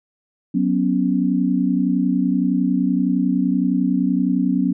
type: chord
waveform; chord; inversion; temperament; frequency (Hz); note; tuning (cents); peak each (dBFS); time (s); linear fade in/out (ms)
sine; F# suspended fourth; none; just; 185 / 246.7 / 277.5; F#3 / B3 / C#4; 0 / -2 / +2; -20; 0.54-4.73; 10
effects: none